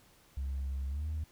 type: tone with pitch glide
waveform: sine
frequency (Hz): 67.6 to 77.65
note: C#2 to D#2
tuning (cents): -43 to -3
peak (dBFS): -31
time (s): 0.37-1.24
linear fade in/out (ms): 5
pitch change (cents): +240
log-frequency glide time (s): 0.88-1.07
effects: tanh soft clip ceiling -31 dBFS + pink hiss -63 dBFS RMS until 1.31 s